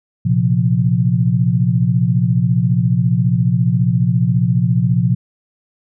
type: chord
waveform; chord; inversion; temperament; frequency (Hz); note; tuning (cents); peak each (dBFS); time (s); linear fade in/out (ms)
sine; Bb suspended second; none; just; 116.54 / 131.11 / 174.81; Bb2 / C3 / F3; 0 / +4 / +2; -16; 0.25-5.15; 10
effects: none